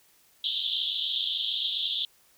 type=band-pass noise; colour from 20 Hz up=white; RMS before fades=-30 dBFS; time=0.44-2.05 s; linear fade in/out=2 ms; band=3100 to 3800 Hz; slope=96 dB/octave; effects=white hiss -62 dBFS RMS until 2.37 s